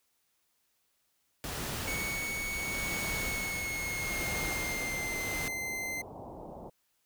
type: noise with tremolo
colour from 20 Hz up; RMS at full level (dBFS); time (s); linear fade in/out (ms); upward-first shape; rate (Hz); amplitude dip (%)
pink; -36; 1.44-5.48; 0; sine; 0.76; 45
type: tone with pitch glide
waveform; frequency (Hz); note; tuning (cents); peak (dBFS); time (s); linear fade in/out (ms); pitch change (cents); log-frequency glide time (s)
45% pulse; 2225 to 2076; C#7 to C7; +6 to -14; -34; 1.87-6.02; 10; -120; 3.01-5.19
type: low-pass noise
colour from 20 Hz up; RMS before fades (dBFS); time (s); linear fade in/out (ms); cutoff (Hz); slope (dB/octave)
white; -45; 4.19-6.7; 10; 900; 48
effects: white hiss -75 dBFS RMS until 7.05 s